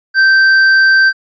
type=tone with tanh clipping; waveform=triangle; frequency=1559 Hz; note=G6; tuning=10 cents flat; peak=-7 dBFS; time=0.14-1.13 s; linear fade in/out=50 ms; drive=12 dB; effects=resampled to 16000 Hz